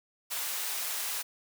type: high-pass noise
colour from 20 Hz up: white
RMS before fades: -34 dBFS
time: 0.3-1.23 s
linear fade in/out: 20 ms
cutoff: 650 Hz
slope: 12 dB/octave
effects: none